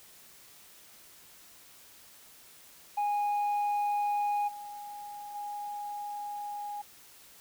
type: tone with level steps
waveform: sine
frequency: 824 Hz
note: G#5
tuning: 14 cents flat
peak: -24 / -40 / -35 dBFS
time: 2.97-6.82 s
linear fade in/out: 10 ms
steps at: 4.47 / 5.34 s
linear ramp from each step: 20 ms
effects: tanh soft clip ceiling -26 dBFS + white hiss -55 dBFS RMS until 7.4 s